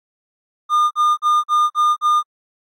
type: tone bursts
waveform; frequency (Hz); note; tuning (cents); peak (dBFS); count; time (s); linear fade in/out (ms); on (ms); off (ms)
triangle; 1212; D#6; -46; -10; 6; 0.69-2.23; 50; 220; 44
effects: AAC 64 kbps